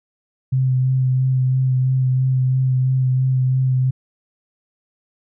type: tone with vibrato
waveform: sine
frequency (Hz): 129.7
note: C3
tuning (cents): -15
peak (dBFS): -14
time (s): 0.52-3.91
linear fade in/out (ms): 10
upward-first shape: sine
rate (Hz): 3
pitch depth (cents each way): 17
effects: none